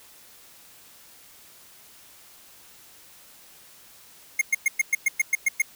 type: tone bursts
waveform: square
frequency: 2141 Hz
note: C7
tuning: 39 cents sharp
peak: -18 dBFS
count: 10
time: 4.39-5.62 s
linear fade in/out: 5 ms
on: 24 ms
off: 110 ms
effects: white hiss -51 dBFS RMS until 5.75 s